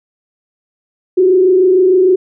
sine tone with frequency modulation, 371.1 Hz, F#4, 5 cents sharp, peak -6 dBFS, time 1.17-2.16 s, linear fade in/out 10 ms, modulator 26.6 Hz, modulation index 0.6, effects none

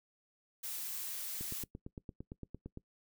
blue noise, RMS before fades -41 dBFS, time 0.63-1.64 s, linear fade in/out 10 ms
click train, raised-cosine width 3 ms, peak -31 dBFS, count 13, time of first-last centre 1.41-2.774 s, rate 8.8 Hz
effects noise-tail reverb RT60 0.1 s tail -21 dB re dry

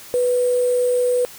sine tone with sample-and-hold, 493.9 Hz, B4, in tune, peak -15 dBFS, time 0.14-1.25 s, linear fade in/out 0 ms, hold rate 8820 Hz, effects white hiss -40 dBFS RMS until 1.38 s

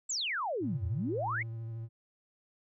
sine exponential two-way sweep, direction down then up, 7980 to 77.78 to 2290 Hz, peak -31 dBFS, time 0.09-1.43 s, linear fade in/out 10 ms, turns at 0.86 s
triangle tone with vibrato, 113.8 Hz, A#2, 41 cents flat, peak -35 dBFS, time 0.6-1.89 s, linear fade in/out 50 ms, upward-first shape sine, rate 13 Hz, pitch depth 22 cents each way
effects none

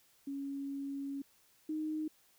sine tone pair in turn, 277.6 / 309.9 Hz, C#4 / D#4, +3 / -7 cents, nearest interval major second, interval 190 cents, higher second, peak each -37 / -34 dBFS, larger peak second, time 0.27-1.22 / 1.69-2.08 s, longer first, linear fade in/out 5 ms, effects white hiss -68 dBFS RMS until 2.38 s

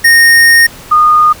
square / sine tone pair in turn, 1850 / 1226.1 Hz, A#6 / D#6, -14 / -26 cents, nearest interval perfect fifth, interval 712 cents, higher first, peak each -3 dBFS, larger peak neither, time 0.04-0.67 / 0.91-1.33 s, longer first, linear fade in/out 10 ms, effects pink hiss -32 dBFS RMS until 1.4 s

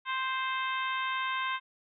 harmonic tone, 523.3 Hz, C5, in tune, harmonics 2 / 3 / 4 / 5 / 6 / 7, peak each -32 / -36 / -38 / -40 / -42 / -43 dBFS, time 0.05-1.6 s, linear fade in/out 50 ms, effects none

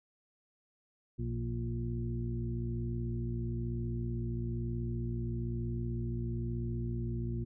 harmonic tone with a mistuned harmonic, 58.27 Hz, A#1, in tune, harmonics 1 / 2 / 3 / 4 / 6, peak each -39 / -35 / -49 / -41 / -44 dBFS, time 1.18-7.45 s, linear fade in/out 20 ms, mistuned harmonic 2, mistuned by +41 cents, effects none

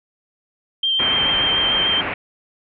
sine tone with vibrato, 3154 Hz, G7, 10 cents sharp, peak -16 dBFS, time 0.83-2.01 s, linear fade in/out 5 ms, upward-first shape triangle, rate 6.9 Hz, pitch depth 17 cents each way
white low-pass noise, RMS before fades -25 dBFS, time 0.99-2.14 s, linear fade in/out 5 ms, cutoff 2700 Hz, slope 48 dB/octave
effects none

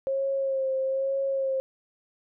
sine tone with vibrato, 537 Hz, C5, 45 cents sharp, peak -24 dBFS, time 0.07-1.6 s, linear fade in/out 0 ms, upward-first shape sine, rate 1.1 Hz, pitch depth 27 cents each way, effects none

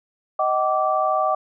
sine tone cluster, 626 / 759 / 1165 Hz, D#5 / F#5 / D6, +10 / +44 / -14 cents, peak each -22 dBFS, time 0.39-1.35 s, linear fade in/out 5 ms, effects none

